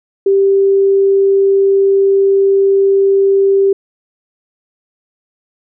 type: tone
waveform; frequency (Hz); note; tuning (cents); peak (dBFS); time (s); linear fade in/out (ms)
sine; 392.3; G4; +1; -7; 0.26-3.73; 5
effects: none